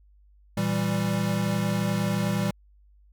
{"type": "chord", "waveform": "square", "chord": "E diminished", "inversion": "second", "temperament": "equal", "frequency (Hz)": [116.54, 164.81, 196], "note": ["Bb2", "E3", "G3"], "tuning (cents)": [0, 0, 0], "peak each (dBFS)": [-30, -30, -27], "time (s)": [0.57, 2.51], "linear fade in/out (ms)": 5, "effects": ["added 50 Hz sine -54 dBFS peak until 3.12 s"]}